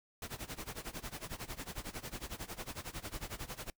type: noise with tremolo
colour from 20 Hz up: pink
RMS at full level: -41 dBFS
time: 0.22-3.7 s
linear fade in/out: 2 ms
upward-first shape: sine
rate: 11 Hz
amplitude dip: 90%
effects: noise-tail reverb RT60 0.1 s tail -24 dB re dry